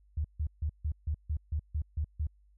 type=tone bursts; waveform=sine; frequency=75.2 Hz; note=D2; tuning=42 cents sharp; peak=-28 dBFS; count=10; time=0.17-2.27 s; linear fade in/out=5 ms; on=75 ms; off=150 ms; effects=added 50 Hz sine -60 dBFS peak until 2.57 s